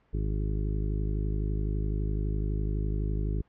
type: harmonic tone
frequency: 51.91 Hz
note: G#1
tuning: in tune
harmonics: 1 / 2 / 3 / 4 / 5 / 6 / 7 / 8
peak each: -28 / -34 / -36 / -43 / -45 / -42 / -44 / -44 dBFS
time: 0.13-3.42 s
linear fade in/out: 10 ms
effects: pink hiss -67 dBFS RMS until 3.48 s + low-pass 2000 Hz 12 dB/octave